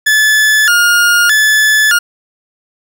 40% pulse tone with vibrato, 1568 Hz, G6, in tune, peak -6 dBFS, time 0.06-1.99 s, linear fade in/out 10 ms, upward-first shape square, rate 0.81 Hz, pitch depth 170 cents each way, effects none

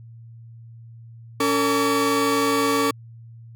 40% pulse tone cluster, 280.7 / 453.2 / 1142 Hz, C#4 / A#4 / D6, +22 / -49 / -49 cents, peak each -22 dBFS, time 1.4-2.91 s, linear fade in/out 5 ms, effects added 115 Hz sine -40 dBFS peak until 3.55 s

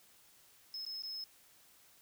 triangle tone with dropouts, 5180 Hz, E8, 31 cents flat, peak -39 dBFS, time 0.74-1.24 s, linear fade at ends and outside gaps 1 ms, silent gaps 0.851-0.864 / 1.022-1.035 s, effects white hiss -64 dBFS RMS until 2.01 s

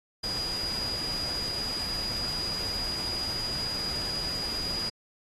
sine tone in noise, 4893 Hz, D#8, 30 cents flat, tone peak -30 dBFS, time 0.23-4.9 s, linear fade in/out 10 ms, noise pink, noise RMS -38 dBFS, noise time 0.23-4.9 s, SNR +5 dB, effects AAC 32 kbps

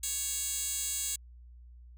10% pulse tone with high-pass filter, 556 Hz, C#5, 5 cents sharp, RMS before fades -34 dBFS, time 0.03-1.16 s, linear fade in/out 5 ms, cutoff 6300 Hz, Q 2.6, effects added 60 Hz sine -49 dBFS peak until 1.97 s

